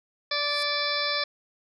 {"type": "harmonic tone", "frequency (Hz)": 583, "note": "D5", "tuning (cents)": -13, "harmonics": [1, 2, 3, 4, 6, 7, 8, 9], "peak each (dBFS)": [-33, -33, -33, -33, -33, -33, -33, -33], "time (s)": [0.31, 1.24], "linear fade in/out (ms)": 5}
{"type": "noise with exponential growth", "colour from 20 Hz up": "violet", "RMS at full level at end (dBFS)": -34, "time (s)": [0.36, 0.63], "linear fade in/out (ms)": 2, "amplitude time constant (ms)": 58}
{"effects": ["resampled to 24000 Hz"]}